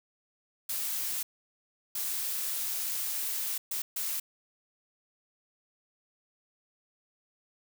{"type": "noise bursts at uneven times", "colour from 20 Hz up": "blue", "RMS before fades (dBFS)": -33, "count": 4, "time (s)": [[0.69, 1.23], [1.95, 3.58], [3.71, 3.82], [3.96, 4.2]], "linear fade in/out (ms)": 5, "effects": []}